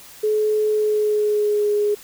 sine tone with pitch glide, 427.4 to 415.7 Hz, G#4 to G#4, +50 to +2 cents, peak -16 dBFS, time 0.23-1.95 s, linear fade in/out 10 ms, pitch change -48 cents, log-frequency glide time 0.69-1.69 s, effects white hiss -43 dBFS RMS until 2.03 s

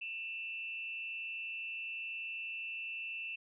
sine tone with amplitude modulation, 2672 Hz, E7, 23 cents sharp, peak -36 dBFS, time 0.01-3.36 s, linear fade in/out 10 ms, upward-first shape sine, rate 221 Hz, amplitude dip 60%, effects none

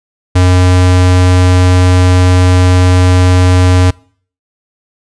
square tone, 90.9 Hz, F#2, 30 cents flat, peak -5 dBFS, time 0.35-3.91 s, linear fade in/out 10 ms, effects noise-tail reverb RT60 0.5 s tail -24 dB re dry + resampled to 22050 Hz

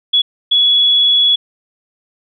sine tone bursts at uneven times, 3381 Hz, G#7, 30 cents sharp, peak -8 dBFS, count 2, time 0.13-0.22 / 0.51-1.36 s, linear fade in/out 10 ms, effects none

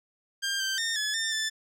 15% pulse tone with pitch steps, 1596 / 1562 / 1825 / 1709 / 1799 / 1759 Hz, G6 / G6 / A#6 / G#6 / A6 / A6, +31 / -7 / -37 / +49 / +38 / -1 cents, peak -21 dBFS, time 0.42-1.5 s, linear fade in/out 20 ms, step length 180 ms, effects low-pass 12000 Hz 12 dB/octave

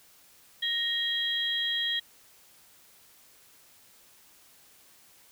sine tone cluster, 1870 / 3260 / 3908 Hz, A#6 / G#7 / B7, +5 / -33 / -19 cents, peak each -33 / -28 / -36 dBFS, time 0.62-2 s, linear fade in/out 10 ms, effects white hiss -58 dBFS RMS until 5.31 s

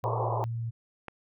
sine tone with vibrato, 115 Hz, A#2, 23 cents flat, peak -30 dBFS, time 0.03-0.71 s, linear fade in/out 20 ms, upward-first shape sine, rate 2.4 Hz, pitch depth 10 cents each way
white band-pass noise, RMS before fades -31 dBFS, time 0.04-0.44 s, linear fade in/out 0 ms, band 350 to 1100 Hz, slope 96 dB/octave
click, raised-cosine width 0.5 ms, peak -23 dBFS, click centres 1.083 s
effects none

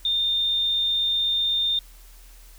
sine tone, 3624 Hz, A#7, 50 cents flat, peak -20 dBFS, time 0.05-1.79 s, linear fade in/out 2 ms, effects added 40 Hz sine -45 dBFS peak until 2.58 s + white hiss -53 dBFS RMS until 2.58 s

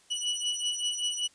sawtooth beating tone pair, 2941 / 2946.2 Hz, F#7 / F#7, -11 / -8 cents, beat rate 5.2 Hz, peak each -29 / -28 dBFS, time 0.1-1.28 s, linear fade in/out 20 ms, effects white hiss -61 dBFS RMS until 1.34 s + resampled to 22050 Hz

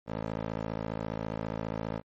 15% pulse tone with band-pass filter, 54.8 Hz, A1, 6 cents flat, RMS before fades -35 dBFS, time 0.06-2.02 s, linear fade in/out 50 ms, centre 530 Hz, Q 0.7, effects MP3 32 kbps

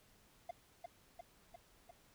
triangle tone with echo, 695 Hz, F5, 9 cents flat, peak -38 dBFS, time 0.49-0.51 s, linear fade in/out 5 ms, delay 350 ms, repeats 4, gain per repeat -3 dB, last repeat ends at 1.91 s, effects pink hiss -68 dBFS RMS until 2.14 s

